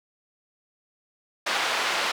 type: band-pass noise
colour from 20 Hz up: pink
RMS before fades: -26 dBFS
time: 1.46-2.12 s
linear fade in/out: 10 ms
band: 760 to 4300 Hz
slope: 12 dB/octave
effects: none